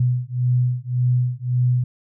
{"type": "beating tone pair", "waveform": "sine", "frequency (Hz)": [123.5, 125.3], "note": ["B2", "B2"], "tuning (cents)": [0, 25], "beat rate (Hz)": 1.8, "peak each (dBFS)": -20, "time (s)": [0, 1.84], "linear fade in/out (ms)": 5, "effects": []}